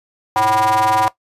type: ring-modulated tone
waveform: square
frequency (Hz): 110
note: A2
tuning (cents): 0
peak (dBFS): -11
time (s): 0.36-1.08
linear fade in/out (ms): 0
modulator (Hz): 870
effects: noise-tail reverb RT60 0.1 s tail -17 dB re dry + resampled to 32000 Hz

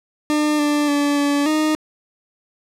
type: tone with pitch steps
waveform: 40% pulse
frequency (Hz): 300.7 / 294.6 / 288.3 / 286.6 / 308.7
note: D4 / D4 / D4 / D4 / D#4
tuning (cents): +41 / +6 / -32 / -42 / -14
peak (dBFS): -15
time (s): 0.3-1.75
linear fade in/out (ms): 0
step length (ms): 290
effects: low-pass 11000 Hz 12 dB/octave

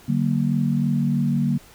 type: chord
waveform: sine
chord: D augmented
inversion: none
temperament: equal with one note detuned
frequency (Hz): 146.83 / 189.76 / 233.1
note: D3 / F#3 / A#3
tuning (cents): 0 / +44 / 0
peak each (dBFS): -22 / -24 / -22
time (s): 0.08-1.58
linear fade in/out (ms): 10
effects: pink hiss -49 dBFS RMS until 1.74 s

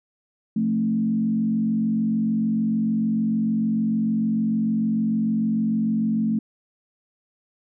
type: tone with frequency modulation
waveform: sine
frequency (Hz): 220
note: A3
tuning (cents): 0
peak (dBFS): -19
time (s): 0.56-6.39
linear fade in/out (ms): 5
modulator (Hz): 46.7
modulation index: 0.71
effects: none

